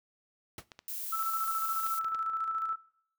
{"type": "noise with exponential decay", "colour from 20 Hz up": "pink", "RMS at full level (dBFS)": -38, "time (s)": [0.58, 0.66], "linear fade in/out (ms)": 2, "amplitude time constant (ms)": 16}
{"type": "clicks", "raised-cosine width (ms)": 0.2, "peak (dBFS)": -29, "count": 5, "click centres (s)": [0.718, 0.791, 1.865, 2.045, 2.147]}
{"type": "noise", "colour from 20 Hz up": "violet", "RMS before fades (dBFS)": -38, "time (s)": [0.88, 1.99], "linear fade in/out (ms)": 0}
{"type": "tone with tremolo", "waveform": "sine", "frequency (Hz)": 1318.5, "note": "E6", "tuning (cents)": 0, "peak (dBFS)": -29, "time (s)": [1.12, 2.76], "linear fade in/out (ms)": 10, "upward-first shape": "square", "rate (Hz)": 14, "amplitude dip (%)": 40}
{"effects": ["noise-tail reverb RT60 0.7 s tail -22 dB re dry"]}